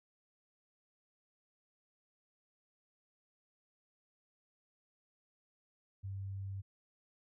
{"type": "tone", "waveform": "sine", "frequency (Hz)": 97.5, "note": "G2", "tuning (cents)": -9, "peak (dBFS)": -39, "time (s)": [6.03, 6.62], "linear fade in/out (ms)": 20, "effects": []}